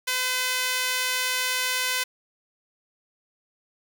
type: tone with high-pass filter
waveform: sawtooth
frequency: 508 Hz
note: B4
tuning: 49 cents sharp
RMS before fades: -26 dBFS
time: 0.07-2.04 s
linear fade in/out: 10 ms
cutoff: 1900 Hz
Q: 0.85
effects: none